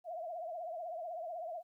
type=tone with vibrato; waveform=sine; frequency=676 Hz; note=E5; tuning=43 cents sharp; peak=-39 dBFS; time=0.04-1.63 s; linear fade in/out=50 ms; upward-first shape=triangle; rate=16 Hz; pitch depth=140 cents each way; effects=13-bit